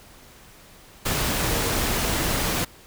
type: tone in noise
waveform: sine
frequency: 466.2 Hz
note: A#4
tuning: in tune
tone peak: -33 dBFS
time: 1.5-1.71 s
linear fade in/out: 10 ms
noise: pink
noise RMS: -24 dBFS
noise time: 1.05-2.65 s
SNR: -12 dB
effects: pink hiss -49 dBFS RMS until 2.86 s